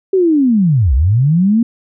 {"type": "linear two-way sweep", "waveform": "sine", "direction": "down then up", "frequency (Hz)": [392, 58.27, 239], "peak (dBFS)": -8, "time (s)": [0.13, 1.63], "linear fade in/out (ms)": 5, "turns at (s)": 0.94, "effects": []}